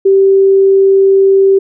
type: tone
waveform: sine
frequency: 388.9 Hz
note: G4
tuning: 14 cents flat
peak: -4 dBFS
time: 0.05-1.59 s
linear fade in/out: 10 ms
effects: none